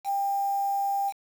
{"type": "tone with quantisation", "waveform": "sine", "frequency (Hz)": 795, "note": "G5", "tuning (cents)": 24, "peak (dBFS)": -24, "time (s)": [0.04, 1.13], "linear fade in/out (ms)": 50, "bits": 7, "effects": []}